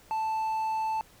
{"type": "tone", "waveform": "triangle", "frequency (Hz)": 880, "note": "A5", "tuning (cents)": 0, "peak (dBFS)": -25, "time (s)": [0.11, 1.01], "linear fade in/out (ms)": 0, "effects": ["pink hiss -57 dBFS RMS until 1.2 s"]}